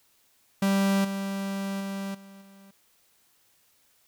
45% pulse tone with level steps, 196 Hz, G3, in tune, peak -21 / -29 / -31 / -46 / -50 dBFS, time 0.62-2.71 s, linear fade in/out 5 ms, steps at 1.04 / 1.8 / 2.14 / 2.41 s, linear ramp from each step 10 ms, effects white hiss -65 dBFS RMS until 4.07 s

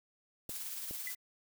blue noise with tremolo, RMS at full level -40 dBFS, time 0.49-1.15 s, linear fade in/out 5 ms, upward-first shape triangle, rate 18 Hz, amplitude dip 40%
clicks, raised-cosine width 2 ms, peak -32 / -32 dBFS, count 2, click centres 0.493 / 0.91 s
sine tone with exponential decay, 2008 Hz, B6, 28 cents sharp, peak -35 dBFS, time 1.07-1.16 s, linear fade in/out 2 ms, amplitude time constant 19 ms
effects none

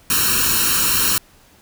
white noise with comb filter, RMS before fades -17 dBFS, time 0.1-1.18 s, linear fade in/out 2 ms, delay 0.72 ms, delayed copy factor +0.95, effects pink hiss -51 dBFS RMS until 1.61 s

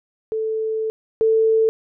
sine tone pair in turn, 440 / 444.1 Hz, A4 / A4, 0 / +16 cents, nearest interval unison, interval 16 cents, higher second, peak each -20 / -13 dBFS, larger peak second, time 0.32-0.9 / 1.21-1.69 s, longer first, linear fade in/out 0 ms, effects none

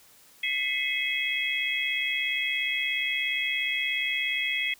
sine tone cluster, 2010 / 2147 / 2554 / 3311 Hz, B6 / C7 / D#7 / G#7, +30 / +44 / +45 / -6 cents, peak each -31 dBFS, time 0.43-4.74 s, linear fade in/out 5 ms, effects white hiss -56 dBFS RMS until 4.79 s

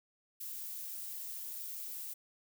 violet noise, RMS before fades -43 dBFS, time 0.4-2.14 s, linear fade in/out 10 ms, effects none

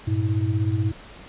sine tone cluster, 99.9 / 116.2 / 321.5 Hz, G2 / A#2 / E4, +33 / -5 / -43 cents, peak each -22 / -24 / -29 dBFS, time 0.07-0.92 s, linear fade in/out 10 ms, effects pink hiss -44 dBFS RMS until 1.28 s + resampled to 8000 Hz

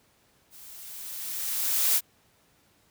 blue noise with level ramp, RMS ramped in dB -49 to -21 dBFS, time 0.5-2.01 s, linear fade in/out 50 ms, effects pink hiss -64 dBFS RMS until 2.9 s + high-pass 60 Hz 12 dB/octave

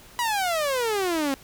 sawtooth exponential sweep, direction down, 987.8 to 265 Hz, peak -19 dBFS, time 0.19-1.34 s, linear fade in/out 0 ms, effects pink hiss -49 dBFS RMS until 1.43 s

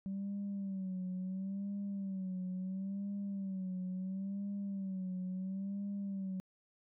sine tone with vibrato, 192.1 Hz, G3, 35 cents flat, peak -35 dBFS, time 0.06-6.4 s, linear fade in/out 0 ms, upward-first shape sine, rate 0.73 Hz, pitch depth 78 cents each way, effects tanh soft clip ceiling -34 dBFS

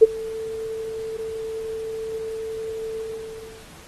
sine tone with ADSR envelope, 444.2 Hz, A4, 16 cents sharp, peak -3 dBFS, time 0.01-3.66 s, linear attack 21 ms, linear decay 25 ms, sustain -24 dB, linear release 710 ms, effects pink hiss -46 dBFS RMS until 3.87 s + AAC 32 kbps

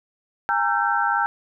sine tone cluster, 814 / 917 / 1347 / 1552 Hz, G#5 / A#5 / E6 / G6, -35 / -29 / +37 / -18 cents, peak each -24 dBFS, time 0.49-1.26 s, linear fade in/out 0 ms, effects none

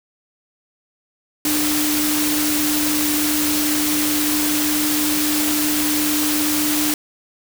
sine tone in noise, 300 Hz, D4, 37 cents sharp, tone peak -20 dBFS, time 1.45-6.94 s, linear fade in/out 2 ms, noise white, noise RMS -21 dBFS, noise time 1.45-6.94 s, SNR -2 dB, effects none

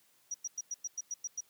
sine tone bursts, 5790 Hz, F#8, 38 cents flat, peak -34 dBFS, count 9, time 0.31-1.407 s, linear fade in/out 5 ms, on 33 ms, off 100 ms, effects white hiss -68 dBFS RMS until 1.49 s + high-pass 100 Hz 12 dB/octave

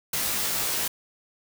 white noise with comb filter, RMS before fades -27 dBFS, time 0.13-0.88 s, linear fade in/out 5 ms, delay 17 ms, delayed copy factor -0.9, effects none

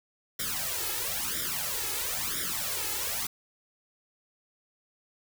white noise with flanger, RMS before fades -32 dBFS, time 0.39-3.27 s, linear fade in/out 5 ms, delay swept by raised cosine 0.55 to 2.35 ms, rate 1 Hz, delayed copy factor +1, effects none

